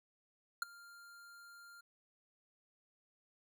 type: tone with ADSR envelope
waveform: square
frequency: 1396.9 Hz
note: F6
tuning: in tune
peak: -31 dBFS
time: 0.62-1.81 s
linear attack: 3 ms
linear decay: 13 ms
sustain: -24 dB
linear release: 7 ms
effects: none